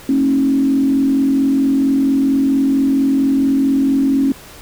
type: tone with frequency modulation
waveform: sine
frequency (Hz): 272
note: C#4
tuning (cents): -33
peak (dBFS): -11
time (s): 0.09-4.32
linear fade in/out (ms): 2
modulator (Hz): 44.4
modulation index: 0.62
effects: pink hiss -38 dBFS RMS until 4.61 s